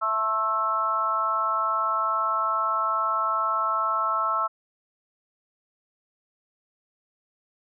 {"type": "harmonic tone with a mistuned harmonic", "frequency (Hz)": 220, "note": "A3", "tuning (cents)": 0, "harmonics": [3, 4, 5, 6], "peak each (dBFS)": [-33, -34, -27, -24], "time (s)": [0.01, 4.48], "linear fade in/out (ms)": 20, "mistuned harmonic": 5, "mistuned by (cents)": -28, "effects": []}